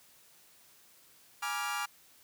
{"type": "chord", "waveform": "30% pulse", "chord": "G# diminished seventh", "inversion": "none", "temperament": "equal with one note detuned", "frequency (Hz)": [830.6, 965.2, 1174.7, 1396.9], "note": ["G#5", "B5", "D6", "F6"], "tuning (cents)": [0, -40, 0, 0], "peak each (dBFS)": [-36, -39, -35, -35], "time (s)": [1.42, 1.86], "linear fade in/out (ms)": 10, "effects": ["white hiss -61 dBFS RMS until 2.23 s", "high-pass 60 Hz 12 dB/octave"]}